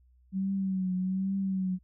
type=tone with vibrato; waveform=sine; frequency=189.3 Hz; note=F#3; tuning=40 cents sharp; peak=-27 dBFS; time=0.32-1.79 s; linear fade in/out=50 ms; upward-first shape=triangle; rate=1.2 Hz; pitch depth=61 cents each way; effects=added 62 Hz sine -59 dBFS peak until 1.83 s